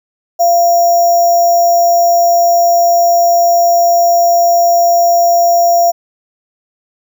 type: tone with sample-and-hold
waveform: sine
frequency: 689 Hz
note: F5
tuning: 24 cents flat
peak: -6 dBFS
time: 0.39-5.92 s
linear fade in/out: 20 ms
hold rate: 6300 Hz
effects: none